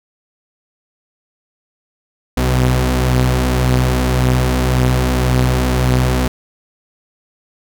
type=tone pair together; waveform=sawtooth; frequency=62.34 / 126.5 Hz; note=B1 / B2; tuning=+17 / +42 cents; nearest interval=octave; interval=1225 cents; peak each=-11 dBFS; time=2.37-6.28 s; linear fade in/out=5 ms; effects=none